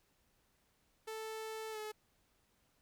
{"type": "tone with pitch glide", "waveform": "sawtooth", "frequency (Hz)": [440, 428.2], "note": ["A4", "A4"], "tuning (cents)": [0, -47], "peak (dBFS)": -38, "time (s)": [1.07, 1.92], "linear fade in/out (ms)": 10, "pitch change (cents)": -47, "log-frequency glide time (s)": [1.71, 1.78], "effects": ["pink hiss -75 dBFS RMS until 2.81 s"]}